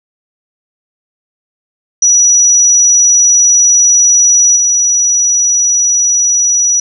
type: tone with level steps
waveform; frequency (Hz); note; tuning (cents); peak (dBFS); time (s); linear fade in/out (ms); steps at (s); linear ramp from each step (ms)
sine; 5860; F#8; -18; -4 / -7; 2.02-6.8; 5; 4.56; 5
effects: none